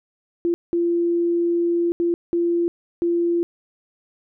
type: tone bursts at uneven times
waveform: sine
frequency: 342.9 Hz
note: F4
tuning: 32 cents flat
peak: -17 dBFS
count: 5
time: 0.45-0.54 / 0.73-1.92 / 2-2.14 / 2.33-2.68 / 3.02-3.43 s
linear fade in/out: 0 ms
effects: none